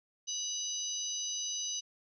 harmonic tone with a mistuned harmonic, 975 Hz, B5, 23 cents flat, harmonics 3 / 4 / 5 / 6, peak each -42 / -42 / -43 / -36 dBFS, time 0.27-1.81 s, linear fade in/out 20 ms, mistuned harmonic 6, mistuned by +59 cents, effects none

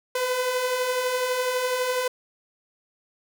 sawtooth beating tone pair, 493.9 / 505.9 Hz, B4 / B4, 0 / +42 cents, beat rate 12 Hz, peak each -28 / -20 dBFS, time 0.15-2.08 s, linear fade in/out 5 ms, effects none

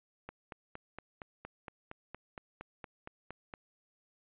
click train, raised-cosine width 0.5 ms, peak -28 dBFS, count 15, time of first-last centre 0.29-3.538 s, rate 4.31 Hz, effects resampled to 8000 Hz

